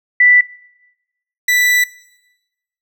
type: tone pair in turn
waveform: sine / 40% pulse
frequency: 1975.5 / 1975.5 Hz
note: B6 / B6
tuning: 0 / 0 cents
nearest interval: unison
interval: 0 cents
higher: neither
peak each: -6 / -10 dBFS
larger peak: first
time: 0.2-0.41 / 1.48-1.84 s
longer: second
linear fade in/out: 5 ms
effects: noise-tail reverb RT60 1.0 s tail -21 dB re dry